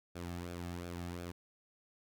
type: tone with flanger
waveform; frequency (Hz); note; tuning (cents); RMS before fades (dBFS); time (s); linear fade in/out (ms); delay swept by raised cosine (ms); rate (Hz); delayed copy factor
sawtooth; 87.2; F2; -2; -43; 0.15-1.32; 10; 1 to 2.1; 2.8; -0.6
effects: none